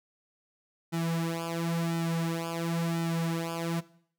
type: tone with flanger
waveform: sawtooth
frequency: 166.6 Hz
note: E3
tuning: 19 cents sharp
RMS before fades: -31 dBFS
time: 0.92-3.81 s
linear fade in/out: 20 ms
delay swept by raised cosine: 1.8 to 5.5 ms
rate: 0.96 Hz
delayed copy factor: -0.9
effects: noise-tail reverb RT60 0.6 s tail -19 dB re dry